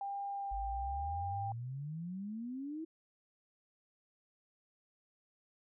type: tone with vibrato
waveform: sine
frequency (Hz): 795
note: G5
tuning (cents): +24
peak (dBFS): -37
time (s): 0.01-1.52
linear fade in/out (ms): 2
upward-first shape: sine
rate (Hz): 1.1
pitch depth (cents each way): 10
type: exponential sweep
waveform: sine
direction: up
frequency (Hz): 49.46 to 329.5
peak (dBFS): -39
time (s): 0.51-2.85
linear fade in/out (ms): 10
effects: none